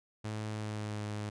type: tone with pitch glide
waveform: sawtooth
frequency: 107.6 to 105.08 Hz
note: A2 to G#2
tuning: -38 to +21 cents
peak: -32 dBFS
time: 0.24-1.3 s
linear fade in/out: 10 ms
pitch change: -41 cents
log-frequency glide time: 0.5-1.02 s
effects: resampled to 22050 Hz